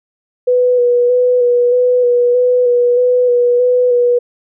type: tone with vibrato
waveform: sine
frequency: 491.3 Hz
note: B4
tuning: 9 cents flat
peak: -8 dBFS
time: 0.47-4.19 s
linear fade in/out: 10 ms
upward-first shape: square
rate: 1.6 Hz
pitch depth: 19 cents each way
effects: none